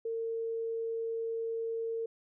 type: tone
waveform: sine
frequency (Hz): 455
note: A#4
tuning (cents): -42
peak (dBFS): -32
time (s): 0.05-2.06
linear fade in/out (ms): 5
effects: none